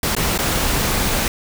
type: noise with dropouts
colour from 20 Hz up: pink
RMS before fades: -19 dBFS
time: 0.03-1.28 s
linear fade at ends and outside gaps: 2 ms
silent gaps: 0.151-0.165 / 0.378-0.388 s
effects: none

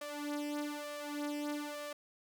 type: tone with flanger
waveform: sawtooth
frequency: 293.7 Hz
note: D4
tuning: in tune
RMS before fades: -40 dBFS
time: 0.01-1.93 s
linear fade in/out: 5 ms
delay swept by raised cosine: 1.6 to 3.8 ms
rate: 1.1 Hz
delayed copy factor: +0.8
effects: none

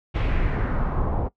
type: noise with low-pass filter sweep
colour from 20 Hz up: brown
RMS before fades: -23 dBFS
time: 0.14-1.29 s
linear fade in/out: 20 ms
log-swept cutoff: 2900 to 780 Hz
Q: 2
effects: noise-tail reverb RT60 0.1 s tail -19 dB re dry

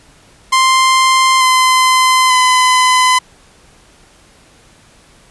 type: tone with pitch steps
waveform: sawtooth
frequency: 1046.5 / 1030.3 / 1014.4 Hz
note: C6 / C6 / B5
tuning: 0 / -27 / +46 cents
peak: -4 dBFS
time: 0.52-3.19 s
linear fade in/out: 10 ms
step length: 890 ms
effects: pink hiss -46 dBFS RMS until 5.3 s + resampled to 24000 Hz

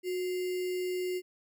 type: tone with sample-and-hold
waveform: sine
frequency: 364.9 Hz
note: F#4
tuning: 24 cents flat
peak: -30 dBFS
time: 0.03-1.22 s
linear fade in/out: 50 ms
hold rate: 2450 Hz
effects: none

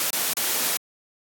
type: noise with dropouts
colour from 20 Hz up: white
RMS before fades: -24 dBFS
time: 0-0.77 s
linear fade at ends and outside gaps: 1 ms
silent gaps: 0.104-0.13 / 0.334-0.369 s
effects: high-pass 200 Hz 12 dB/octave + AAC 64 kbps

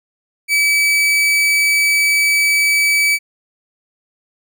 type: tone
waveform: 40% pulse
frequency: 2294 Hz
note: D7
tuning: 41 cents flat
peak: -11 dBFS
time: 0.48-3.19 s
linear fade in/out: 50 ms
effects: none

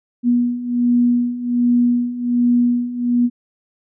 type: beating tone pair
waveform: sine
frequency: 241.3 / 242.6 Hz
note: B3 / B3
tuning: -40 / -31 cents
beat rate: 1.3 Hz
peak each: -19 / -15 dBFS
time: 0.23-3.3 s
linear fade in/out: 50 ms
effects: none

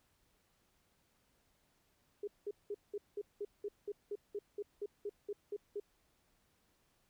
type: tone bursts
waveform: sine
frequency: 410 Hz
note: G#4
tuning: 22 cents flat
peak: -37 dBFS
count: 16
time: 2.23-5.8 s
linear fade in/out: 5 ms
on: 45 ms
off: 190 ms
effects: pink hiss -75 dBFS RMS until 7.09 s

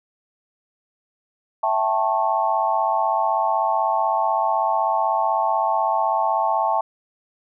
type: chord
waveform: sine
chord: A dominant seventh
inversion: second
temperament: equal with one note detuned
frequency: 659.3 / 784 / 880 / 1093.5 Hz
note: E5 / G5 / A5 / C#6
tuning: 0 / 0 / 0 / -24 cents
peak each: -24 / -24 / -21 / -25 dBFS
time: 1.63-6.81 s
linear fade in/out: 5 ms
effects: none

